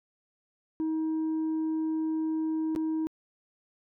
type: tone with dropouts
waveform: sine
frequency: 317 Hz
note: D#4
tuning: 32 cents sharp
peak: -24 dBFS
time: 0.8-3.07 s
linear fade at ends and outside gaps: 0 ms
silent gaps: 2.751-2.761 s
effects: tanh soft clip ceiling -26 dBFS